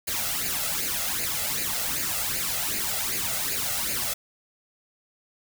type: noise with flanger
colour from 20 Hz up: white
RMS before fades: -28 dBFS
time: 0.07-4.14 s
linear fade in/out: 10 ms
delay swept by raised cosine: 0.43 to 1.53 ms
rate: 2.6 Hz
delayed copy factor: +0.7
effects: none